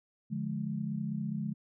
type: chord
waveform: sine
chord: D diminished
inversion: none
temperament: just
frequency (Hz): 146.83 / 176.2 / 211.4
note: D3 / F3 / Ab3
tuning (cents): 0 / +16 / +31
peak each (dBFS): -37 / -38 / -35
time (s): 0.3-1.54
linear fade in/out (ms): 20
effects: none